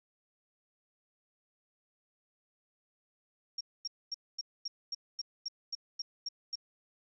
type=tone bursts; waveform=sine; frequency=5560 Hz; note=F8; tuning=9 cents flat; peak=-34 dBFS; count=12; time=3.58-6.556 s; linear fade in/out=5 ms; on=28 ms; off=240 ms; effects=none